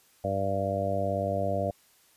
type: harmonic tone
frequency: 98 Hz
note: G2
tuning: in tune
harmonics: 1 / 2 / 3 / 4 / 5 / 6 / 7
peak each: -33 / -36 / -39 / -42 / -35 / -30 / -32 dBFS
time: 0.24-1.71 s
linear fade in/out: 5 ms
effects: white hiss -62 dBFS RMS until 2.16 s + resampled to 32000 Hz